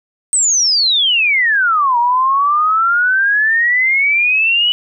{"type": "exponential two-way sweep", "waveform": "sine", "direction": "down then up", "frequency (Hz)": [8372, 940, 2976], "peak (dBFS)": -10, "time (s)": [0.33, 4.72], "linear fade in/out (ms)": 0, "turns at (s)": 1.98, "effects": []}